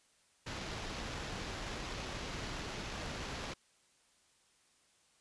pink noise with sample-and-hold, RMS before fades -42 dBFS, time 0.46-3.54 s, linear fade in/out 10 ms, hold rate 8820 Hz, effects white hiss -70 dBFS RMS until 5.2 s + resampled to 22050 Hz

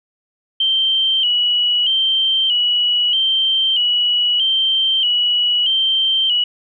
sine tone with vibrato, 3031 Hz, F#7, 41 cents sharp, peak -13 dBFS, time 0.6-6.44 s, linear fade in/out 5 ms, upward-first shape square, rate 0.79 Hz, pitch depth 58 cents each way, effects none

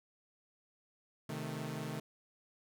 sawtooth chord, A diminished, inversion first, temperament equal, 130.81 / 155.56 / 220 Hz, C3 / Eb3 / A3, 0 / 0 / 0 cents, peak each -40 / -38 / -40 dBFS, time 1.29-2 s, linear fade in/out 5 ms, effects none

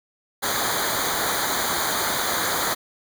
pink noise with comb filter, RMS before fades -24 dBFS, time 0.42-2.75 s, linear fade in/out 20 ms, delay 0.37 ms, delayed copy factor -1, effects none

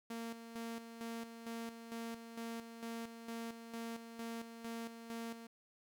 sawtooth tone with tremolo, 230 Hz, A#3, 23 cents flat, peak -38 dBFS, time 0.1-5.47 s, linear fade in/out 5 ms, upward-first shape square, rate 2.2 Hz, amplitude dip 60%, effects 12-bit

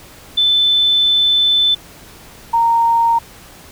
sine tone pair in turn, 3520 / 925.6 Hz, A7 / A#5, 0 / -13 cents, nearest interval octave + major seventh, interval 2313 cents, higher first, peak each -10 dBFS, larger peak neither, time 0.37-1.75 / 2.53-3.19 s, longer first, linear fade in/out 10 ms, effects pink hiss -40 dBFS RMS until 3.71 s

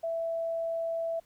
sine tone, 662 Hz, E5, 7 cents sharp, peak -29 dBFS, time 0.03-1.2 s, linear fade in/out 10 ms, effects pink hiss -66 dBFS RMS until 1.25 s

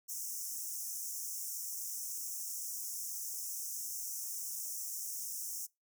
pink high-pass noise, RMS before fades -41 dBFS, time 0.08-5.67 s, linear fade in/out 20 ms, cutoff 5500 Hz, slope 96 dB/octave, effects noise-tail reverb RT60 0.2 s tail -23 dB re dry

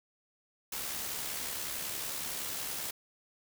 white noise with amplitude modulation, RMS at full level -36 dBFS, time 0.72-2.91 s, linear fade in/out 5 ms, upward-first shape sine, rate 70.8 Hz, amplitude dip 35%, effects none

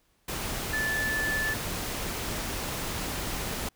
sine tone in noise, 1746 Hz, A6, 14 cents flat, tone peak -27 dBFS, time 0.73-1.54 s, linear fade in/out 5 ms, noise pink, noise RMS -33 dBFS, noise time 0.28-3.69 s, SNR +3 dB, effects pink hiss -69 dBFS RMS until 3.75 s

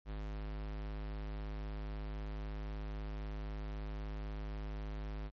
square tone, 51.91 Hz, G#1, in tune, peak -40 dBFS, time 0.05-5.31 s, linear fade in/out 50 ms, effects low-pass 4000 Hz 12 dB/octave + MP3 32 kbps

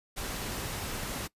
pink noise, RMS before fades -36 dBFS, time 0.16-1.28 s, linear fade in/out 20 ms, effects noise-tail reverb RT60 0.1 s tail -21 dB re dry + resampled to 32000 Hz

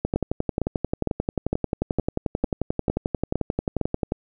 two click trains, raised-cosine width 2 ms, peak -9 / -9 dBFS, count 47 / 9, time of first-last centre 0.05-4.121 / 0.16-3.813 s, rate 11.3 / 2.19 Hz, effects none

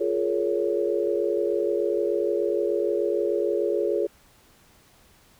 sine chord, Bb minor seventh, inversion second, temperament just, 349.6 / 419.5 / 466.2 / 559.4 Hz, F4 / Ab4 / Bb4 / Db5, +2 / +17 / 0 / +16 cents, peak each -27 / -25 / -30 / -28 dBFS, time 0-4.07 s, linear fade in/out 10 ms, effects pink hiss -57 dBFS RMS until 5.39 s

